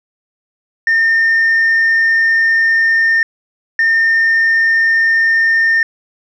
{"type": "tone bursts at uneven times", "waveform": "sine", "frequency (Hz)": 1815, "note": "A#6", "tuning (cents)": -47, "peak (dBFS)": -7, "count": 2, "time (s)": [[0.87, 3.23], [3.79, 5.83]], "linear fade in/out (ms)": 2, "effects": ["tanh soft clip ceiling -7 dBFS"]}